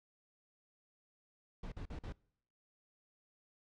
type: noise bursts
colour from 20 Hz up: brown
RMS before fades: -44 dBFS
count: 4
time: 1.63-2.125 s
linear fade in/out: 5 ms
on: 90 ms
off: 45 ms
effects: noise-tail reverb RT60 0.7 s tail -25 dB re dry + low-pass 5000 Hz 12 dB/octave